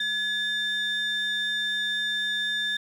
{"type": "tone pair together", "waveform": "sine", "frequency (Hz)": [1700, 3602], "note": ["G#6", "A7"], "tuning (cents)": [40, 40], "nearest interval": "octave + minor second", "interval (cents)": 1300, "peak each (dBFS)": -26, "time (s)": [0, 2.77], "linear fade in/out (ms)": 5, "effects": ["tanh soft clip ceiling -21 dBFS", "9-bit"]}